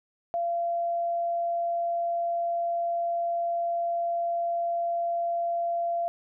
sine tone, 685 Hz, F5, 34 cents flat, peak -25 dBFS, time 0.34-6.08 s, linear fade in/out 0 ms, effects none

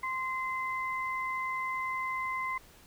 sine tone pair together, 1045 / 2060 Hz, C6 / C7, -2 / -28 cents, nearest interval octave, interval 1174 cents, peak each -33 / -35 dBFS, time 0.03-2.58 s, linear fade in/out 5 ms, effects pink hiss -57 dBFS RMS until 2.86 s

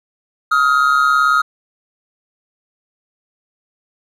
triangle tone pair together, 1264 / 1402.2 Hz, D#6 / F6, +27 / +7 cents, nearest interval major second, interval 180 cents, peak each -11 / -13 dBFS, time 0.51-1.42 s, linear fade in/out 10 ms, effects none

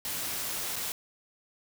white noise with dropouts, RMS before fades -34 dBFS, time 0.05-0.92 s, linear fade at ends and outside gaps 1 ms, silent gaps 0.758-0.763 s, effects none

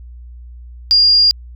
sine tone, 4818 Hz, D8, 43 cents sharp, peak -7 dBFS, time 0.91-1.31 s, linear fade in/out 0 ms, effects added 60 Hz sine -32 dBFS peak until 1.55 s

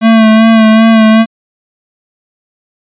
square tone with vibrato, 222.1 Hz, A3, 16 cents sharp, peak -3 dBFS, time 0.01-1.26 s, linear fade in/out 50 ms, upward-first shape sine, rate 2.6 Hz, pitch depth 29 cents each way, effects resampled to 8000 Hz

